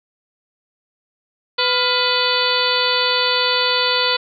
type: harmonic tone with a mistuned harmonic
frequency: 498.7 Hz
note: B4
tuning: 17 cents sharp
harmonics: 1 / 2 / 3 / 4 / 5 / 6 / 7 / 8 / 9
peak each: -23 / -23 / -24 / -27 / -26 / -25 / -23 / -24 / -22 dBFS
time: 1.58-4.17 s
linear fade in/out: 10 ms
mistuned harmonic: 3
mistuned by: -100 cents
effects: none